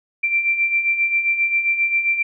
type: beating tone pair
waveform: sine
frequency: 2349 / 2356.5 Hz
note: D7 / D7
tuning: 0 / +5 cents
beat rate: 7.5 Hz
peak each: -24 / -17 dBFS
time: 0.23-2.23 s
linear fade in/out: 10 ms
effects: none